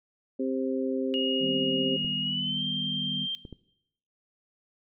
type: harmonic tone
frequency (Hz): 131.6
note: C3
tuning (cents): +10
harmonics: 2 / 3 / 4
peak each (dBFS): -28 / -32 / -34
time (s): 0.39-1.97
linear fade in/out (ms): 10
type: tone with pitch glide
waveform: sine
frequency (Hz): 2869 to 3165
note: F7 to G7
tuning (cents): +46 to +16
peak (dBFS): -28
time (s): 1.14-3.35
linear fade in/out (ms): 0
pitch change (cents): +170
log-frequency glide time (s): 2.21-2.63
type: chord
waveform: sine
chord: Eb augmented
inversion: none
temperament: equal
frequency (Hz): 155.56 / 196 / 246.9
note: Eb3 / G3 / B3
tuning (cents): 0 / 0 / 0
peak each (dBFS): -37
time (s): 1.39-3.28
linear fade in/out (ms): 50
type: clicks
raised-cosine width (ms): 3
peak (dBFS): -28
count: 3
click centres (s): 2.047 / 3.452 / 3.527
effects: noise-tail reverb RT60 0.8 s tail -20 dB re dry